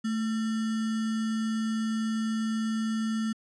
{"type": "tone with sample-and-hold", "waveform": "sine", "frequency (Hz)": 220.9, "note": "A3", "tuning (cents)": 7, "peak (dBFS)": -26, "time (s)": [0.04, 3.33], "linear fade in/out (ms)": 10, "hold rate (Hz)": 1575, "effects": ["resampled to 22050 Hz"]}